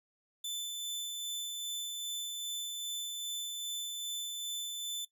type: tone with tremolo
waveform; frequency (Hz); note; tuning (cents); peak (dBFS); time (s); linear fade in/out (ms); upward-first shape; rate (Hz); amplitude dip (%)
sawtooth; 3520; A7; 0; -32; 0.44-5.05; 5; sine; 2.5; 25
effects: noise-tail reverb RT60 0.1 s tail -17 dB re dry